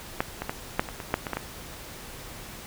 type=clicks; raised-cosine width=0.5 ms; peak=-8 / -15 / -13 / -6 / -20 / -20 / -27 / -7 / -16 / -13 / -13 dBFS; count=11; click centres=0.205 / 0.42 / 0.495 / 0.795 / 0.888 / 1.002 / 1.107 / 1.141 / 1.268 / 1.333 / 1.37 s; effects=pink hiss -42 dBFS RMS until 2.66 s